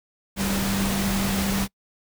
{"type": "tone in noise", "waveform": "sine", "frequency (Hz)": 196, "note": "G3", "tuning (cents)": 0, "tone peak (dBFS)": -24, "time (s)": [0.36, 1.68], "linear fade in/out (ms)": 50, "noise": "pink", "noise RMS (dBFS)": -27, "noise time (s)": [0.36, 1.68], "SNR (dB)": 0, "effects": ["noise-tail reverb RT60 0.1 s tail -26 dB re dry"]}